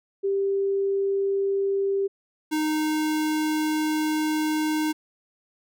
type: tone pair in turn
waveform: sine / square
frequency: 393.7 / 308.8 Hz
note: G4 / D#4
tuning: +8 / -13 cents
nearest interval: major third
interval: 421 cents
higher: first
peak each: -21 / -23 dBFS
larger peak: first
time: 0.23-2.08 / 2.51-4.93 s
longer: second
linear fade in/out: 20 ms
effects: none